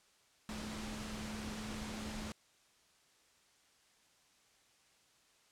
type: tone in noise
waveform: sine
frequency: 215.1 Hz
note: A3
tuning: 39 cents flat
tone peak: -44 dBFS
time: 0.49-2.32 s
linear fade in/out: 0 ms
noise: pink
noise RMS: -45 dBFS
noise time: 0.49-2.32 s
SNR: -2 dB
effects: white hiss -69 dBFS RMS until 5.51 s + low-pass 8000 Hz 12 dB/octave